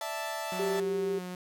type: chord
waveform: sawtooth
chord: D suspended second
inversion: none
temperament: equal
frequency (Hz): 587.3 / 659.3 / 880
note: D5 / E5 / A5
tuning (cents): 0 / 0 / 0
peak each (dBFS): -38 / -33 / -33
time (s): 0.01-0.8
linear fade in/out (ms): 2
type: tone with pitch glide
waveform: sawtooth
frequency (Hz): 183.5 to 181.08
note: F#3 to F#3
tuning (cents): -14 to -37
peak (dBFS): -33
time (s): 0.52-1.35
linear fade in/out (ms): 2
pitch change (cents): -23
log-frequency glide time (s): 1.05-1.22
type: tone with vibrato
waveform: sine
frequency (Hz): 392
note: G4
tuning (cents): 0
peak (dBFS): -28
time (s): 0.59-1.19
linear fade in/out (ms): 10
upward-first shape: sine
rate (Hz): 6.2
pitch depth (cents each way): 9
effects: none